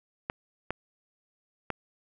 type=clicks; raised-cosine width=0.5 ms; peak=-15 dBFS; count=3; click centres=0.299 / 0.706 / 1.703 s; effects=none

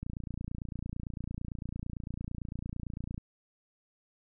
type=click train; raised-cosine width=5 ms; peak=-25 dBFS; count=92; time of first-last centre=0.03-3.179 s; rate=28.9 Hz; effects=none

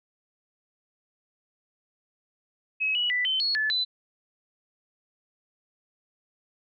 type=tone with pitch steps; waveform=sine; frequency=2561 / 2931 / 1980 / 3073 / 4344 / 1732 / 4004 Hz; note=D#7 / F#7 / B6 / G7 / C#8 / A6 / B7; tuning=+49 / -17 / +4 / -35 / -36 / -28 / +23 cents; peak=-23 dBFS; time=2.8-3.85 s; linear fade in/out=20 ms; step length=150 ms; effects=none

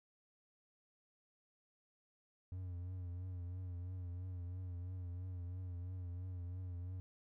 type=tone with vibrato; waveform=triangle; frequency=90 Hz; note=F#2; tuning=47 cents flat; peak=-40 dBFS; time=2.52-7 s; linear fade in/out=0 ms; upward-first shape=triangle; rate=3 Hz; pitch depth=64 cents each way; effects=none

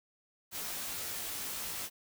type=noise with comb filter; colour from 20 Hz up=white; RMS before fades=-39 dBFS; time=0.51-1.9 s; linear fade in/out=50 ms; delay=16 ms; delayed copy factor=-1; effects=none

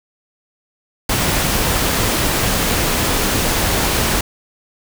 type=noise; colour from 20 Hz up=pink; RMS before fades=-17 dBFS; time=1.09-4.21 s; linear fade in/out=5 ms; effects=none

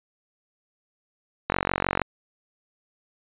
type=click train; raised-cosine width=0.5 ms; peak=-7 dBFS; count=25; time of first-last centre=1.5-2.017 s; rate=46.4 Hz; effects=resampled to 8000 Hz

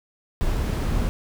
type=noise; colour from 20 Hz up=brown; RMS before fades=-23 dBFS; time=0.41-1.09 s; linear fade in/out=0 ms; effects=none

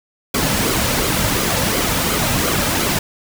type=noise with flanger; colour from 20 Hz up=pink; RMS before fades=-18 dBFS; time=0.34-2.99 s; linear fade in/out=5 ms; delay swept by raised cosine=1.1 to 2.8 ms; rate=2.8 Hz; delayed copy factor=-0.5; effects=none

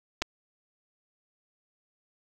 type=clicks; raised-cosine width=0.2 ms; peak=-12 dBFS; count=2; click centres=0.219 / 0.222 s; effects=none

